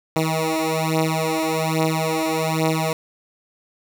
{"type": "beating tone pair", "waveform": "10% pulse", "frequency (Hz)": [158.9, 160.1], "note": ["D#3", "D#3"], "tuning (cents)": [37, 50], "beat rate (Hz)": 1.2, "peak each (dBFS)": -14, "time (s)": [0.16, 2.93], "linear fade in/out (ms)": 2, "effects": []}